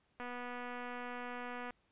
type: click train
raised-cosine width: 0.5 ms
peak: -30 dBFS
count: 370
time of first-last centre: 0.2-1.706 s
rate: 245 Hz
effects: pink hiss -75 dBFS RMS until 1.91 s + resampled to 8000 Hz